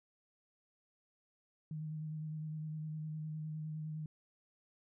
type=tone with vibrato; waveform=sine; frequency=155 Hz; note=D#3; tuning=6 cents flat; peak=-39 dBFS; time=1.71-4.06 s; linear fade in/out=2 ms; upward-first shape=square; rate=9.8 Hz; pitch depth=17 cents each way; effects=none